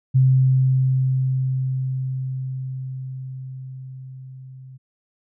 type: tone with level ramp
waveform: sine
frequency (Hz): 130.81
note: C3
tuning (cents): 0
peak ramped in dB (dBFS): -11 to -38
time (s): 0.14-4.78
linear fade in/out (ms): 20
effects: none